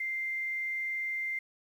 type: tone with quantisation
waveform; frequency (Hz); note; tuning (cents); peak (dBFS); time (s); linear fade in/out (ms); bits
sine; 2093; C7; 0; -31; 0-1.39; 5; 10
effects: none